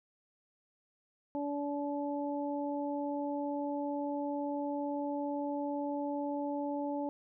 harmonic tone, 287.4 Hz, D4, 37 cents flat, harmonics 1 / 2 / 3, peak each -35 / -38 / -40 dBFS, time 1.35-7.09 s, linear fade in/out 0 ms, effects none

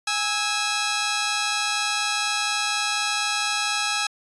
10% pulse tone pair together, 827.3 / 1303 Hz, G#5 / E6, -7 / -20 cents, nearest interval minor sixth, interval 787 cents, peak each -17 dBFS, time 0.07-4.07 s, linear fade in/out 5 ms, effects resampled to 24000 Hz

